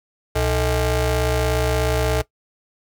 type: ring-modulated tone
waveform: 25% pulse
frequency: 187.6 Hz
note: F#3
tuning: 24 cents sharp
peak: -11 dBFS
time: 0.35-2.22 s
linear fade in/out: 10 ms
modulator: 253 Hz
effects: noise-tail reverb RT60 0.1 s tail -18 dB re dry